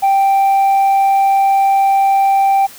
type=tone; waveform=sine; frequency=784 Hz; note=G5; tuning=in tune; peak=-6 dBFS; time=0.02-2.67 s; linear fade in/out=20 ms; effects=tanh soft clip ceiling -8 dBFS + white hiss -37 dBFS RMS until 2.78 s